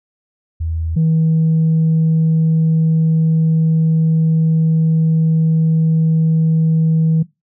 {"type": "tone pair in turn", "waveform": "sine", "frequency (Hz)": [81.1, 160.62], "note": ["E2", "E3"], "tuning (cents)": [-28, -45], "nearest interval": "octave", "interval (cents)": 1183, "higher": "second", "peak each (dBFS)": [-17, -9], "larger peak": "second", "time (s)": [[0.6, 0.96], [0.96, 7.23]], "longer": "second", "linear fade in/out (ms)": 10, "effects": ["noise-tail reverb RT60 0.2 s tail -19 dB re dry", "tanh soft clip ceiling -8 dBFS"]}